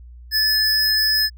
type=tone pair together; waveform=square; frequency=1736 / 5101 Hz; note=A6 / D#8; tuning=-24 / +42 cents; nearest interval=octave + perfect fifth; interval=1866 cents; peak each=-23 / -17 dBFS; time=0.31-1.3 s; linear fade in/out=50 ms; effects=added 60 Hz sine -38 dBFS peak until 1.37 s